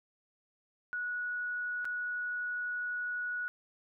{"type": "tone with dropouts", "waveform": "sine", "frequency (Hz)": 1464, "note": "F#6", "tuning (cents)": -19, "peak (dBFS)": -33, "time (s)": [0.93, 3.48], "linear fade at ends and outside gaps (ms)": 0, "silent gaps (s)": [1.846, 1.853], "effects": []}